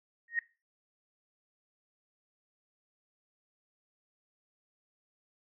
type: tone with exponential growth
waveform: sine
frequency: 1864.7 Hz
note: A#6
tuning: in tune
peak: -24 dBFS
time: 0.28-0.39 s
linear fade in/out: 2 ms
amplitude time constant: 23 ms
effects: noise-tail reverb RT60 0.3 s tail -19 dB re dry